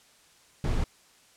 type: noise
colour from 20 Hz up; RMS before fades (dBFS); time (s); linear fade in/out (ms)
brown; -26; 0.64-0.84; 2
effects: white hiss -59 dBFS RMS until 1.36 s + low-pass 9000 Hz 12 dB/octave